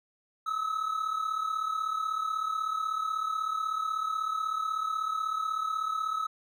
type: tone pair together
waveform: triangle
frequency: 1261 / 1297.2 Hz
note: D#6 / E6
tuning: +23 / -28 cents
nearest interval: unison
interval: 49 cents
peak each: -33 / -28 dBFS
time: 0.46-6.27 s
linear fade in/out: 10 ms
effects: none